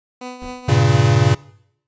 15% pulse tone with tremolo, 250 Hz, B3, 21 cents sharp, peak -21 dBFS, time 0.21-0.84 s, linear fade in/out 5 ms, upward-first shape triangle, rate 4.3 Hz, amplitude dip 70%
brown noise with exponential decay, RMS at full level -31 dBFS, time 0.42-0.67 s, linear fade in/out 1 ms, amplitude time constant 53 ms
square chord, G diminished, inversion none, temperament equal, 98 / 116.54 / 138.59 Hz, G2 / Bb2 / Db3, 0 / 0 / 0 cents, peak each -19 / -16 / -16 dBFS, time 0.68-1.35 s, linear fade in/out 10 ms
effects noise-tail reverb RT60 0.7 s tail -21 dB re dry + resampled to 16000 Hz

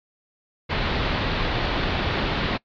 pink low-pass noise, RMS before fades -24 dBFS, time 0.69-2.58 s, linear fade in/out 20 ms, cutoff 4300 Hz, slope 48 dB/octave, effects noise-tail reverb RT60 0.1 s tail -22 dB re dry + MP3 64 kbps

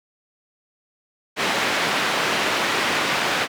white band-pass noise, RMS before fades -22 dBFS, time 1.36-3.48 s, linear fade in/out 50 ms, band 190 to 2600 Hz, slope 12 dB/octave, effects none

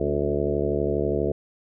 harmonic tone with a mistuned harmonic, 72.3 Hz, D2, 27 cents flat, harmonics 1 / 2 / 3 / 4 / 5 / 6 / 7 / 8 / 9, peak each -31 / -31 / -33 / -33 / -27 / -27 / -31 / -35 / -32 dBFS, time 0-1.32 s, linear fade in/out 5 ms, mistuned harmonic 4, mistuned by -30 cents, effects none

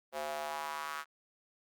square tone with high-pass filter sweep, 75.3 Hz, D2, 44 cents sharp, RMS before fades -39 dBFS, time 0.12-1.05 s, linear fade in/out 50 ms, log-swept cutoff 600 to 1300 Hz, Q 3.2, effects Opus 32 kbps

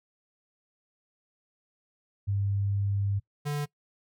sine / square tone pair in turn, 99.9 / 146.23 Hz, G2 / D3, +33 / -7 cents, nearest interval perfect fifth, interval 660 cents, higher second, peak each -25 / -29 dBFS, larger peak first, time 2.27-3.2 / 3.45-3.66 s, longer first, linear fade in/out 20 ms, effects noise-tail reverb RT60 0.1 s tail -22 dB re dry

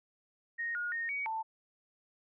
sine tone with pitch steps, 1862 / 1436 / 1848 / 2253 / 887 Hz, A#6 / F6 / A#6 / C#7 / A5, -2 / +48 / -16 / +28 / +14 cents, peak -33 dBFS, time 0.58-1.43 s, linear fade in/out 20 ms, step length 170 ms, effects none

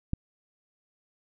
click, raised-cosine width 5 ms, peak -15 dBFS, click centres 0.134 s, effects none

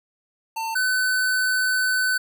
square tone pair in turn, 898 / 1510.2 Hz, A5 / F#6, +35 / +35 cents, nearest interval major sixth, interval 900 cents, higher second, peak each -26 / -20 dBFS, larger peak second, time 0.56-0.75 / 0.75-2.18 s, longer second, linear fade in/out 10 ms, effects none

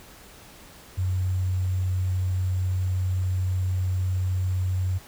sine tone with sample-and-hold, 92.3 Hz, F#2, 4 cents flat, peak -22 dBFS, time 0.97-4.99 s, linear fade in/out 20 ms, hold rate 7350 Hz, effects pink hiss -48 dBFS RMS until 5.07 s

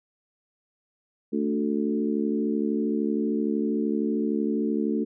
harmonic tone with a mistuned harmonic, 73 Hz, D2, 10 cents flat, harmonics 3 / 4 / 5 / 6, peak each -26 / -28 / -30 / -32 dBFS, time 1.32-5.05 s, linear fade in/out 20 ms, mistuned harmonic 3, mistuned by +18 cents, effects none

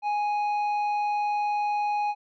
triangle tone with tanh clipping, 830.6 Hz, G#5, in tune, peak -25 dBFS, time 0.02-2.15 s, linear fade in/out 50 ms, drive 11 dB, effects none

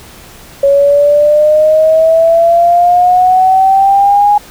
sine exponential sweep, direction up, 554.4 to 830 Hz, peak -4 dBFS, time 0.63-4.38 s, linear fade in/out 5 ms, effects pink hiss -35 dBFS RMS until 4.5 s

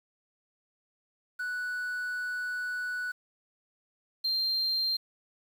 triangle tone pair in turn, 1480 / 4173 Hz, F#6 / C8, 0 / -5 cents, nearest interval octave + tritone, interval 1795 cents, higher second, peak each -29 / -24 dBFS, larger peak second, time 1.39-3.12 / 4.24-4.97 s, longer first, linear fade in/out 10 ms, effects tanh soft clip ceiling -22 dBFS + 9-bit

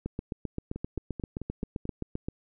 two click trains, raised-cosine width 3 ms, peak -23 / -19 dBFS, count 6 / 18, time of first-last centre 0.76-1.854 / 0.06-2.285 s, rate 4.57 / 7.64 Hz, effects none

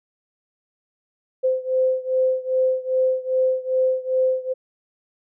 sine beating tone pair, 516 / 518.5 Hz, C5 / C5, -24 / -16 cents, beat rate 2.5 Hz, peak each -20 / -22 dBFS, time 1.43-4.54 s, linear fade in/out 20 ms, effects none

